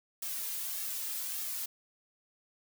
blue noise with flanger, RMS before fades -37 dBFS, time 0.22-1.66 s, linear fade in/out 5 ms, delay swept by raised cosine 2 to 2.71 ms, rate 1.7 Hz, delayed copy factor -0.6, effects none

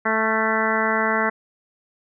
harmonic tone with a mistuned harmonic, 220 Hz, A3, in tune, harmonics 1 / 2 / 3 / 4 / 5 / 6 / 7 / 8 / 9, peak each -27 / -27 / -27 / -27 / -27 / -27 / -27 / -27 / -27 dBFS, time 0.05-1.3 s, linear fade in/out 10 ms, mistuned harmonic 6, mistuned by +36 cents, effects none

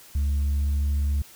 sine tone with pitch glide, 71 to 71.49 Hz, C#2 to D2, +42 to -46 cents, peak -18 dBFS, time 0.15-1.22 s, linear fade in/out 5 ms, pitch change +12 cents, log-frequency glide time 0.32-0.71 s, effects tanh soft clip ceiling -20 dBFS + white hiss -49 dBFS RMS until 1.35 s

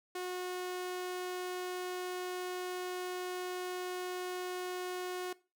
sawtooth tone, 363.4 Hz, F#4, 31 cents flat, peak -33 dBFS, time 0.15-5.33 s, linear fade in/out 5 ms, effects noise-tail reverb RT60 0.3 s tail -19 dB re dry

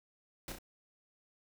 pink noise with echo, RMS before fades -42 dBFS, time 0.48-0.52 s, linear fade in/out 2 ms, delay 33 ms, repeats 2, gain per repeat -5 dB, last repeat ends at 0.586 s, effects none

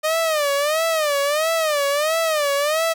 sawtooth tone with vibrato, 608 Hz, D#5, 40 cents flat, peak -14 dBFS, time 0.03-2.94 s, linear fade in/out 20 ms, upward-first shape sine, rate 1.5 Hz, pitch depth 140 cents each way, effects none

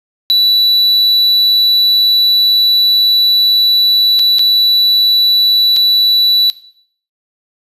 triangle tone with dropouts, 3951 Hz, B7, in tune, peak -5 dBFS, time 0.3-6.5 s, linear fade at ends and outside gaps 0 ms, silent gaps 4.191-4.195 / 4.385-4.393 / 5.763-5.767 s, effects noise-tail reverb RT60 0.6 s tail -17 dB re dry + resampled to 32000 Hz

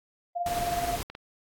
sine tone with tremolo, 698.5 Hz, F5, in tune, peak -24 dBFS, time 0.35-0.97 s, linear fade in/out 20 ms, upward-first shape triangle, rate 19 Hz, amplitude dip 70%
pink noise, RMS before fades -35 dBFS, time 0.46-1.03 s, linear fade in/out 2 ms
clicks, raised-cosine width 0.3 ms, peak -24 dBFS, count 4, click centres 0.663 / 0.852 / 1.1 / 1.151 s
effects AAC 64 kbps

